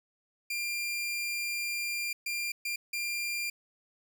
sawtooth tone bursts at uneven times, 2390 Hz, D7, 30 cents sharp, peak -28 dBFS, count 4, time 0.5-2.13 / 2.26-2.52 / 2.65-2.76 / 2.93-3.5 s, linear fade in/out 5 ms, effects none

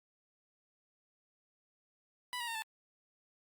15% pulse tone with pitch steps, 987.8 / 950.9 / 915.3 / 881 Hz, B5 / A#5 / A#5 / A5, 0 / +34 / -32 / +2 cents, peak -31 dBFS, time 2.33-2.622 s, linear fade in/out 0 ms, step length 73 ms, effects Opus 48 kbps

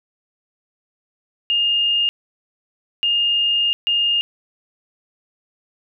sine tone bursts at uneven times, 2829 Hz, F7, 22 cents sharp, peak -15 dBFS, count 3, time 1.5-2.09 / 3.03-3.73 / 3.87-4.21 s, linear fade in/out 0 ms, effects none

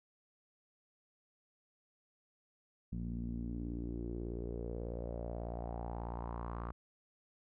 sawtooth tone with low-pass filter sweep, 58.27 Hz, A#1, in tune, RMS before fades -41 dBFS, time 2.92-6.72 s, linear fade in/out 5 ms, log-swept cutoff 200 to 1200 Hz, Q 4.2, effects none

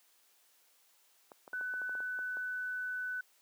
clicks, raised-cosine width 1 ms, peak -34 dBFS, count 11, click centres 1.318 / 1.478 / 1.532 / 1.611 / 1.739 / 1.817 / 1.894 / 1.952 / 2.004 / 2.19 / 2.37 s
sine tone, 1500 Hz, F#6, 23 cents sharp, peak -35 dBFS, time 1.53-3.21 s, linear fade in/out 5 ms
effects white hiss -68 dBFS RMS until 3.41 s + high-pass 400 Hz 12 dB/octave

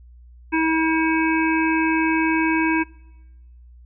harmonic tone, 321.4 Hz, E4, 44 cents flat, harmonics 1 / 3 / 5 / 7 / 8, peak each -19 / -24 / -26 / -27 / -28 dBFS, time 0.52-2.84 s, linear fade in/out 20 ms, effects noise-tail reverb RT60 1.0 s tail -23 dB re dry + added 60 Hz sine -43 dBFS peak until 3.85 s

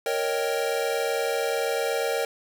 square chord, Eb dominant seventh, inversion second, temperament equal, 466.2 / 554.4 / 622.3 / 784 Hz, Bb4 / Db5 / Eb5 / G5, 0 / 0 / 0 / 0 cents, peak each -28 / -30 / -33 / -33 dBFS, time 0.06-2.25 s, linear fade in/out 2 ms, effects none

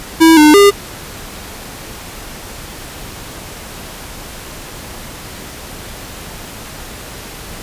square tone with pitch steps, 325.4 / 302.4 / 403.5 Hz, E4 / D#4 / G#4, -22 / -49 / -50 cents, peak -4 dBFS, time 0.2-0.71 s, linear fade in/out 20 ms, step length 170 ms, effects pink hiss -30 dBFS RMS until 7.62 s + resampled to 32000 Hz

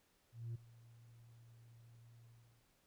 sine tone with ADSR envelope, 116.5 Hz, A#2, 1 cent flat, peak -38 dBFS, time 0.32-2.68 s, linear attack 230 ms, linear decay 12 ms, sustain -21 dB, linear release 420 ms, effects tanh soft clip ceiling -40 dBFS + pink hiss -75 dBFS RMS until 2.86 s

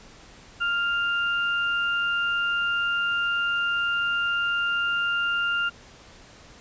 sine tone pair together, 1399 / 2795 Hz, F6 / F7, +3 / +1 cents, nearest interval octave, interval 1198 cents, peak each -23 / -29 dBFS, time 0.6-5.7 s, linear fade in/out 20 ms, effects pink hiss -49 dBFS RMS until 6.6 s + resampled to 16000 Hz

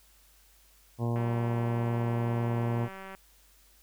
harmonic tone, 118 Hz, A#2, 22 cents sharp, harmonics 1 / 2 / 3 / 4 / 5 / 6 / 7 / 8 / 9, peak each -28 / -34 / -38 / -40 / -42 / -44 / -45 / -46 / -47 dBFS, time 0.98-2.89 s, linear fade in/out 50 ms
click train, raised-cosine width 0.5 ms, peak -29 dBFS, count 383, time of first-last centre 1.16-3.15 s, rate 192 Hz
effects added 50 Hz sine -62 dBFS peak until 3.82 s + white hiss -62 dBFS RMS until 3.82 s

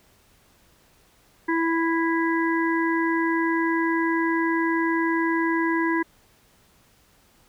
harmonic tone, 330 Hz, E4, 2 cents sharp, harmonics 1 / 3 / 5 / 6, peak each -22 / -27 / -29 / -30 dBFS, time 1.48-6.03 s, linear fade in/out 10 ms, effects pink hiss -59 dBFS RMS until 7.48 s

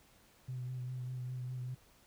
sine tone with vibrato, 126.4 Hz, B2, 41 cents sharp, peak -37 dBFS, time 0.48-1.75 s, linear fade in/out 10 ms, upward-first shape sine, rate 5 Hz, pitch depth 24 cents each way, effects tanh soft clip ceiling -33 dBFS + pink hiss -65 dBFS RMS until 2.06 s

